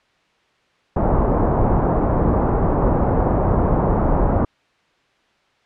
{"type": "low-pass noise", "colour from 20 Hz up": "pink", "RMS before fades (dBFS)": -17, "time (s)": [0.96, 4.45], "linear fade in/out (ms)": 5, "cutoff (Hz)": 1000, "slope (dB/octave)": 24, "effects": ["white hiss -60 dBFS RMS until 5.65 s", "low-pass 3000 Hz 12 dB/octave"]}